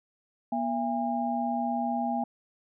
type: tone cluster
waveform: sine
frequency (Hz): 240.7 / 675 / 811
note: B3 / E5 / G#5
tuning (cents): -44 / +41 / -41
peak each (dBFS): -30 / -33 / -30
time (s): 0.52-2.24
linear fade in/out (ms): 5
effects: none